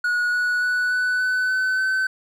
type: tone with pitch steps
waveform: triangle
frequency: 1456 / 1467.8 / 1479.7 / 1491.8 / 1503.9 / 1516.1 / 1528.4 Hz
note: F#6 / F#6 / F#6 / F#6 / F#6 / F#6 / G6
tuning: -28 / -14 / 0 / +14 / +28 / +42 / -44 cents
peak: -17 dBFS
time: 0.04-2.07 s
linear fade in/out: 5 ms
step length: 290 ms
effects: none